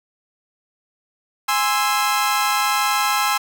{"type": "chord", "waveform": "sawtooth", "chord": "Ab augmented", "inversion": "none", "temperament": "equal with one note detuned", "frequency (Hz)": [826.8, 1046.5, 1318.5], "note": ["Ab5", "C6", "E6"], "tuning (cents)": [-8, 0, 0], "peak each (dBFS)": -18, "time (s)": [1.48, 3.38], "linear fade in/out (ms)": 10, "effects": []}